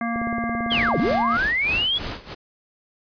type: harmonic tone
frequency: 232.5 Hz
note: A#3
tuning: 4 cents flat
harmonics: 1 / 3 / 5 / 7 / 9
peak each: -25 / -29 / -31 / -34 / -33 dBFS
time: 0.01-1.37 s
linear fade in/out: 2 ms
type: click train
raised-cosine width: 2 ms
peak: -18 dBFS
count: 18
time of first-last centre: 0.16-1.11 s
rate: 17.9 Hz
type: noise with tremolo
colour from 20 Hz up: pink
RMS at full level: -29 dBFS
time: 0.7-2.35 s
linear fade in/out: 20 ms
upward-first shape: sine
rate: 3.1 Hz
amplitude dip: 85%
type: linear two-way sweep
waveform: sine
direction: down then up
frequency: 3439 to 130.81 to 3439 Hz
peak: -19 dBFS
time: 0.7-1.99 s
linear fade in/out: 20 ms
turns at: 0.98 s
effects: resampled to 11025 Hz